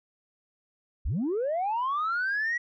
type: linear sweep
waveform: sine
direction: up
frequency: 36.8 to 1943 Hz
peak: -24 dBFS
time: 1.05-2.58 s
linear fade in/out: 10 ms
effects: tanh soft clip ceiling -23 dBFS